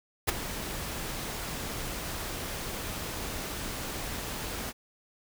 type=noise with ADSR envelope; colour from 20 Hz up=pink; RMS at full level=-22 dBFS; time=0.27-4.73 s; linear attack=22 ms; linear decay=11 ms; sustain=-14 dB; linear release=38 ms; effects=none